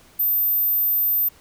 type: tone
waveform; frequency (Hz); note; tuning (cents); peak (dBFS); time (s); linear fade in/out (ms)
sine; 13820; A9; -32; -17; 0.19-1.29; 10
effects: pink hiss -52 dBFS RMS until 1.4 s